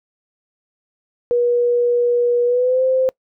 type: tone with pitch glide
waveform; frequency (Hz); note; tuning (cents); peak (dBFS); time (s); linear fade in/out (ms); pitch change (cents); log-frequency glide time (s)
sine; 482.2 to 519.8; B4 to C5; -41 to -11; -13; 1.31-3.09; 0; +130; 2.45-2.83
effects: noise-tail reverb RT60 0.1 s tail -25 dB re dry